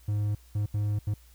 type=tone bursts at uneven times; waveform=triangle; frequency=104.1 Hz; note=G#2; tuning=5 cents sharp; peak=-23 dBFS; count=4; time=0.08-0.35 / 0.55-0.66 / 0.74-0.99 / 1.07-1.14 s; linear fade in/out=5 ms; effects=added 60 Hz sine -53 dBFS peak until 1.34 s + white hiss -61 dBFS RMS until 1.34 s